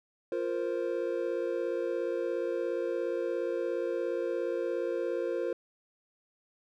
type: chord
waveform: triangle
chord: F suspended fourth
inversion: none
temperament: equal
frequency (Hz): 349.2 / 466.2 / 523.3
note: F4 / Bb4 / C5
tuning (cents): 0 / 0 / 0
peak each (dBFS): -32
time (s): 0.32-5.53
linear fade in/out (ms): 2
effects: none